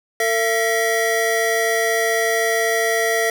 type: tone cluster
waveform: square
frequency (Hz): 451.3 / 677 / 1918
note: A4 / E5 / A#6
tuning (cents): +44 / +46 / +49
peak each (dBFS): -22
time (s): 0.2-3.3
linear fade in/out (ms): 2
effects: none